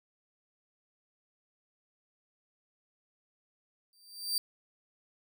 sawtooth tone with exponential growth, 4677 Hz, D8, 8 cents flat, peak -23 dBFS, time 3.93-4.38 s, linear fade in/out 1 ms, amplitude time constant 96 ms, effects none

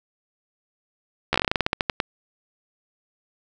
slowing click train, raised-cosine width 0.3 ms, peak -4 dBFS, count 16, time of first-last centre 1.33-2.002 s, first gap 13 ms, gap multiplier 1.16, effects none

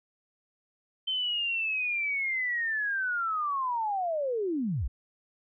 sine linear sweep, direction down, 3100 to 42.07 Hz, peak -27 dBFS, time 1.07-4.88 s, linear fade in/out 10 ms, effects none

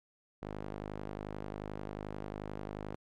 sawtooth tone with band-pass filter, 51.3 Hz, G#1, 21 cents flat, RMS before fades -42 dBFS, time 0.42-2.95 s, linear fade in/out 0 ms, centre 480 Hz, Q 0.59, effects MP3 96 kbps

